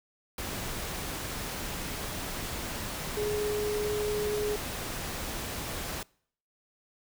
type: tone in noise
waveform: sine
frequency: 419.2 Hz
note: G#4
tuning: 16 cents sharp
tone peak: -28 dBFS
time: 3.17-4.56 s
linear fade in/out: 2 ms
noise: pink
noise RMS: -36 dBFS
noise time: 0.38-6.03 s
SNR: +5 dB
effects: noise-tail reverb RT60 0.6 s tail -25 dB re dry